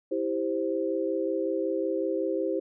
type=chord; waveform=sine; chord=C major; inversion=first; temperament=just; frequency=327 / 392.4 / 523.3 Hz; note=E4 / G4 / C5; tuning=-14 / +2 / 0 cents; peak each=-30 dBFS; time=0.11-2.6 s; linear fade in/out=10 ms; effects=none